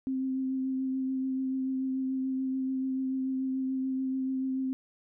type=tone with vibrato; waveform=sine; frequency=262.9 Hz; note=C4; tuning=8 cents sharp; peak=-28 dBFS; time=0.07-4.73 s; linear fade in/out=0 ms; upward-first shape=triangle; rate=6.9 Hz; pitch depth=17 cents each way; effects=none